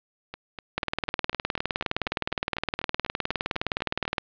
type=two click trains; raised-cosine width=0.3 ms; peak=-9 / -20 dBFS; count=67 / 16; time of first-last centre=0.78-4.182 / 0.34-4.053 s; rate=19.4 / 4.04 Hz; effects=resampled to 11025 Hz + 7-bit